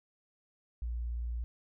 sine tone, 58.9 Hz, A#1, 19 cents sharp, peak -33 dBFS, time 0.82-1.44 s, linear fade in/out 0 ms, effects none

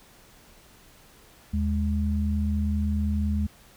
sine tone pair together, 77.78 / 207.6 Hz, D#2 / G#3, 0 / 0 cents, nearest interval octave + perfect fourth, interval 1700 cents, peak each -24 / -27 dBFS, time 1.53-3.47 s, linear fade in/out 10 ms, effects pink hiss -54 dBFS RMS until 3.76 s

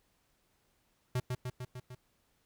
square tone with echo, 125.6 Hz, B2, 30 cents sharp, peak -30 dBFS, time 1.15-1.2 s, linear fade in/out 5 ms, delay 150 ms, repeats 5, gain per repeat -3 dB, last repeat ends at 1.95 s, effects pink hiss -74 dBFS RMS until 2.45 s

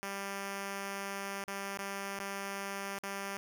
5% pulse tone with dropouts, 197.5 Hz, G3, 13 cents sharp, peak -26 dBFS, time 0.03-3.37 s, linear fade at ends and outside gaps 0 ms, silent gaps 1.439-1.479 / 1.773-1.788 / 2.191-2.199 / 2.987-3.035 s, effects none

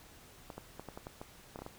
clicks, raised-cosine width 1 ms, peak -29 dBFS, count 11, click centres 0.502 / 0.58 / 0.796 / 0.887 / 0.975 / 1.069 / 1.215 / 1.559 / 1.59 / 1.62 / 1.664 s, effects pink hiss -57 dBFS RMS until 1.78 s

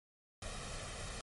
pink noise with comb filter, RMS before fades -44 dBFS, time 0.42-1.21 s, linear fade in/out 2 ms, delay 1.6 ms, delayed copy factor +0.6, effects MP3 48 kbps

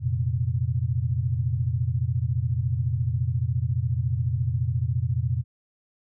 sine chord, F suspended fourth, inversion none, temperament equal, 87.31 / 116.54 / 130.81 Hz, F2 / Bb2 / C3, 0 / 0 / 0 cents, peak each -28 / -25 / -27 dBFS, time 0-5.44 s, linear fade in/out 50 ms, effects none

